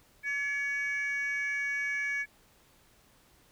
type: tone pair together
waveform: sine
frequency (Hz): 1701.1 / 2251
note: G#6 / C#7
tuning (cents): +41 / +26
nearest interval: perfect fourth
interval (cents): 485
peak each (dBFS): -31 / -30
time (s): 0.23-2.26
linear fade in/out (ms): 50
effects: tanh soft clip ceiling -26 dBFS + pink hiss -63 dBFS RMS until 3.51 s